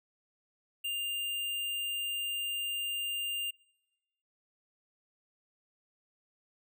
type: tone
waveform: square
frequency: 2800 Hz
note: F7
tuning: 4 cents sharp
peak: -33 dBFS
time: 0.84-3.51 s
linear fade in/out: 10 ms
effects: noise-tail reverb RT60 1.0 s tail -26 dB re dry